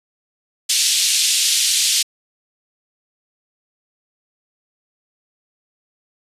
pink band-pass noise, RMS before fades -17 dBFS, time 0.69-2.03 s, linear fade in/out 10 ms, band 3100 to 10000 Hz, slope 24 dB/octave, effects resampled to 32000 Hz

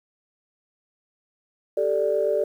sine chord, G suspended second, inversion none, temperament equal, 392 / 440 / 587.3 Hz, G4 / A4 / D5, 0 / 0 / 0 cents, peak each -26 / -24 / -22 dBFS, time 1.77-2.44 s, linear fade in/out 5 ms, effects tanh soft clip ceiling -10 dBFS + 9-bit

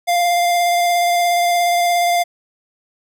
square tone with vibrato, 698.5 Hz, F5, in tune, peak -14 dBFS, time 0.07-2.24 s, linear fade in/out 20 ms, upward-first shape square, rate 17 Hz, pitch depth 10 cents each way, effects none

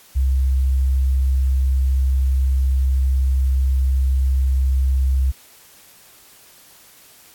sine tone, 66 Hz, C2, 16 cents sharp, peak -14 dBFS, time 0.15-5.32 s, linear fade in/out 20 ms, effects white hiss -48 dBFS RMS until 7.34 s + AAC 64 kbps

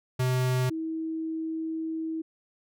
square / sine tone pair in turn, 127.6 / 321.5 Hz, C3 / E4, -43 / -43 cents, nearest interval octave + major third, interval 1600 cents, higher second, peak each -24 / -29 dBFS, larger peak first, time 0.19-0.7 / 0.7-2.22 s, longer second, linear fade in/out 10 ms, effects none

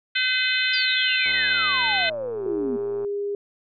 harmonic tone, 510 Hz, C5, 44 cents flat, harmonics 3 / 4 / 5 / 6 / 7 / 8, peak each -25 / -26 / -27 / -28 / -28 / -29 dBFS, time 0.15-2.1 s, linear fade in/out 10 ms
sine exponential sweep, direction down, 5000 to 233.1 Hz, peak -26 dBFS, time 0.73-2.77 s, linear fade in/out 10 ms
click train, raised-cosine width 1 ms, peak -28 dBFS, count 203, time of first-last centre 1.26-3.048 s, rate 113 Hz
sine tone, 405.7 Hz, G#4, 41 cents flat, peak -24 dBFS, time 2.46-3.35 s, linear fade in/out 2 ms
effects none

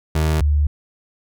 30% pulse / sine tone pair in turn, 78 / 73.62 Hz, D#2 / D2, +5 / +5 cents, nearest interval minor second, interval 100 cents, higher first, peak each -13 dBFS, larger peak neither, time 0.15-0.41 / 0.41-0.67 s, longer neither, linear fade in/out 5 ms, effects none

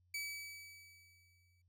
sawtooth tone with exponential decay, 2290 Hz, D7, 44 cents flat, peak -35 dBFS, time 0.14-1.62 s, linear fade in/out 5 ms, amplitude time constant 320 ms, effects added 89 Hz sine -70 dBFS peak until 1.68 s

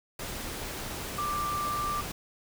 sine tone in noise, 1180 Hz, D6, 8 cents sharp, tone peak -29 dBFS, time 1.18-2.01 s, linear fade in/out 5 ms, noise pink, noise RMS -37 dBFS, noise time 0.19-2.12 s, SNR +5 dB, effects none

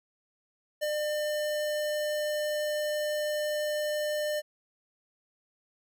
square tone with ADSR envelope, 601 Hz, D5, 40 cents sharp, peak -27 dBFS, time 0.81-4.42 s, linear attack 22 ms, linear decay 23 ms, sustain -2 dB, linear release 35 ms, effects none

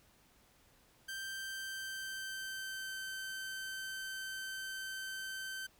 sawtooth tone with pitch glide, 1568 to 1545.5 Hz, G6 to G6, 0 to -25 cents, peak -37 dBFS, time 1.08-5.67 s, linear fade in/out 10 ms, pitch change -25 cents, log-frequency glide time 1.23-2.98 s, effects pink hiss -67 dBFS RMS until 5.79 s

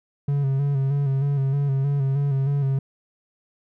triangle tone with vibrato, 138.59 Hz, C#3, in tune, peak -17 dBFS, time 0.28-2.79 s, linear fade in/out 5 ms, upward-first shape square, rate 3.2 Hz, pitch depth 42 cents each way, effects none

